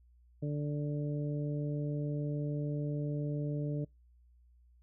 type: harmonic tone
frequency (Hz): 146.83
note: D3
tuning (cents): 0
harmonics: 1 / 2 / 3 / 4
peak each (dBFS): -33 / -39 / -43 / -45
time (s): 0.42-3.85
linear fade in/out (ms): 10
effects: noise-tail reverb RT60 0.2 s tail -26 dB re dry + added 60 Hz sine -60 dBFS peak until 4.82 s